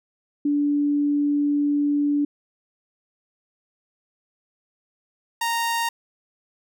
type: tone pair in turn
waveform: sine / sawtooth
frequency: 290 / 928.2 Hz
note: D4 / A#5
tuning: -22 / -8 cents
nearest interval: octave + minor sixth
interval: 2014 cents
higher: second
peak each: -18 dBFS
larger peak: neither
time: 0.45-2.25 / 5.41-5.89 s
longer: first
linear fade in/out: 5 ms
effects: none